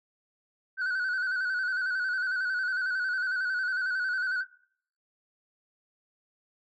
sine tone with vibrato, 1499 Hz, F#6, 22 cents sharp, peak -24 dBFS, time 0.77-4.45 s, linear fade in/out 50 ms, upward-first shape square, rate 11 Hz, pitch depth 46 cents each way, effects noise-tail reverb RT60 0.6 s tail -22 dB re dry + tanh soft clip ceiling -26 dBFS

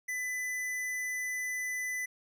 triangle tone with hard clipping, 2001 Hz, B6, 22 cents sharp, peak -34 dBFS, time 0.08-2.06 s, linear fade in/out 10 ms, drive 18 dB, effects none

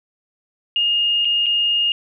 sine tone with dropouts, 2841 Hz, F7, 29 cents sharp, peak -15 dBFS, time 0.76-1.92 s, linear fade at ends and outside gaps 1 ms, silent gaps 1.248-1.253 / 1.46-1.465 s, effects none

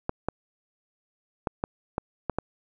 clicks, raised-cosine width 1 ms, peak -12 dBFS, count 7, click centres 0.094 / 0.286 / 1.472 / 1.639 / 1.981 / 2.297 / 2.386 s, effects none

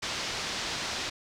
white low-pass noise, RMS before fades -34 dBFS, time 0.02-1.1 s, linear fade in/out 10 ms, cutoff 5700 Hz, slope 24 dB/octave, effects none

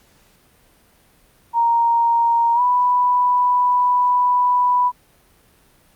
sine tone with pitch glide, 932.3 to 987.7 Hz, A#5 to B5, 0 to 0 cents, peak -13 dBFS, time 1.53-4.92 s, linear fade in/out 50 ms, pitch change +100 cents, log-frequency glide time 2.55-2.61 s, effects pink hiss -55 dBFS RMS until 5.95 s + Opus 48 kbps

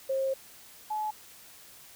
sine tone pair in turn, 535 / 855.2 Hz, C5 / A5, +38 / -49 cents, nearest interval minor sixth, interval 813 cents, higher second, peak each -26 / -29 dBFS, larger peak first, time 0.09-0.34 / 0.9-1.11 s, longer first, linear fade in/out 10 ms, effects white hiss -52 dBFS RMS until 1.95 s

